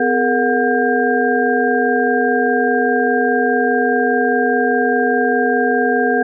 sine tone cluster, 253.9 / 420.9 / 465.8 / 727 / 1599 Hz, B3 / G#4 / A#4 / F#5 / G6, +48 / +23 / -1 / -31 / +34 cents, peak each -19 dBFS, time 0-6.23 s, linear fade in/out 5 ms, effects none

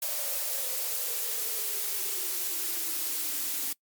blue noise with high-pass filter sweep, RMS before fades -31 dBFS, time 0.02-3.73 s, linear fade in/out 5 ms, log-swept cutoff 590 to 270 Hz, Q 8.8, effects noise-tail reverb RT60 0.1 s tail -24 dB re dry + MP3 96 kbps

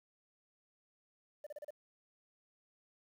sine tone bursts, 593 Hz, D5, 17 cents sharp, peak -40 dBFS, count 5, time 1.44-1.706 s, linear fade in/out 5 ms, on 26 ms, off 34 ms, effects tanh soft clip ceiling -42 dBFS + 11-bit

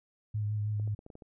sine tone with vibrato, 105.4 Hz, G#2, 26 cents sharp, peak -29 dBFS, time 0.34-0.95 s, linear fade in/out 10 ms, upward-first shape sine, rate 6.3 Hz, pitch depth 24 cents each way
clicks, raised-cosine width 2 ms, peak -35 dBFS, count 7, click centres 0.798 / 0.876 / 0.991 / 1.064 / 1.102 / 1.154 / 1.222 s
effects none

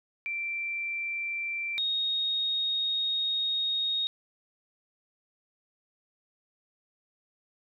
sine tone pair in turn, 2349 / 3733 Hz, D7 / A#7, 0 / +2 cents, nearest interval minor sixth, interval 802 cents, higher second, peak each -30 / -26 dBFS, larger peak second, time 0.26-1.78 / 1.78-4.07 s, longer second, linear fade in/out 0 ms, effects none

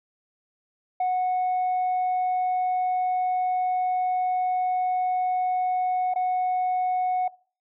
sine tone with dropouts, 735 Hz, F#5, 12 cents flat, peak -19 dBFS, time 1-7.28 s, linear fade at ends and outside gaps 5 ms, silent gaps 6.139-6.158 s, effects noise-tail reverb RT60 0.4 s tail -23 dB re dry + tanh soft clip ceiling -20 dBFS

